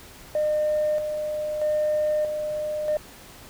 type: tone with tremolo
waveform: sine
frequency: 607 Hz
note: D#5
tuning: 43 cents flat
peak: -19 dBFS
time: 0.35-2.97 s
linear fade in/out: 2 ms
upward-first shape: square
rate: 0.79 Hz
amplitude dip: 50%
effects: tanh soft clip ceiling -17 dBFS + pink hiss -46 dBFS RMS until 3.49 s